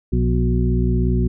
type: harmonic tone with a mistuned harmonic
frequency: 61.1 Hz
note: B1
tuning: 18 cents flat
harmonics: 1 / 2 / 3 / 4 / 6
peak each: -18 / -21 / -23 / -24 / -26 dBFS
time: 0.12-1.28 s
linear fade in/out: 10 ms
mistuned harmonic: 3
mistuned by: -40 cents
effects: none